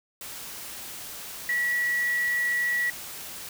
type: tone in noise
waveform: sine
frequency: 1937 Hz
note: B6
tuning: 34 cents flat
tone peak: -23 dBFS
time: 1.49-2.9 s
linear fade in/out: 2 ms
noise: white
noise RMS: -39 dBFS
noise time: 0.21-3.49 s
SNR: +13 dB
effects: none